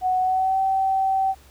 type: tone with pitch glide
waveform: sine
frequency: 741 to 769.4 Hz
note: F#5 to G5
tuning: +2 to -33 cents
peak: -18 dBFS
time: 0.01-1.35 s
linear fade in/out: 50 ms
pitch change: +65 cents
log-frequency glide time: 0.21-0.59 s
effects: added 68 Hz sine -50 dBFS peak until 1.5 s + pink hiss -53 dBFS RMS until 1.5 s